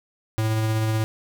square tone with tremolo, 110 Hz, A2, in tune, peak -20 dBFS, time 0.38-1.04 s, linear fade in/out 0 ms, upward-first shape triangle, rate 16 Hz, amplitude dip 25%, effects none

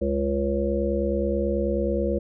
harmonic tone, 69.3 Hz, C#2, in tune, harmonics 1 / 3 / 5 / 7 / 8, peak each -28 / -28 / -28 / -28 / -28 dBFS, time 0.01-2.19 s, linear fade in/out 10 ms, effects none

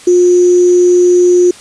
sine tone with sample-and-hold, 356.6 Hz, F4, 36 cents sharp, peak -4 dBFS, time 0.07-1.51 s, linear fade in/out 5 ms, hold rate 6300 Hz, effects white hiss -35 dBFS RMS until 1.6 s + resampled to 22050 Hz

